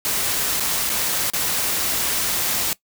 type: noise with dropouts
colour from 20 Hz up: white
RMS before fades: -22 dBFS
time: 0.05-2.73 s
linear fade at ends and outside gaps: 0 ms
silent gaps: 0.598-0.605 / 0.894-0.9 / 1.3-1.335 s
effects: noise-tail reverb RT60 0.1 s tail -20 dB re dry